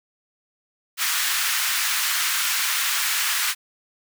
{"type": "high-pass noise", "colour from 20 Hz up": "pink", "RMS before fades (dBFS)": -23, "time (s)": [0.97, 3.55], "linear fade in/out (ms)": 50, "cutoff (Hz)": 1300, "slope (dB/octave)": 24, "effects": []}